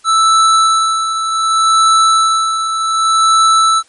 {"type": "tone with tremolo", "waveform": "square", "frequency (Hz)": 1318.5, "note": "E6", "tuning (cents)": 0, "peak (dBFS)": -7, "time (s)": [0.04, 3.83], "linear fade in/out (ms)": 50, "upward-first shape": "sine", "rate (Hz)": 0.66, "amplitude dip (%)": 60, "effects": ["white hiss -49 dBFS RMS until 3.88 s", "MP3 48 kbps"]}